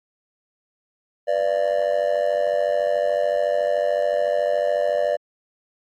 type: tone with amplitude modulation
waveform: triangle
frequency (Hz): 588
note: D5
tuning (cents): +2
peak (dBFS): -12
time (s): 1.27-5.17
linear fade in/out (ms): 20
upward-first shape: sine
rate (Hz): 93.8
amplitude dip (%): 100
effects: AAC 64 kbps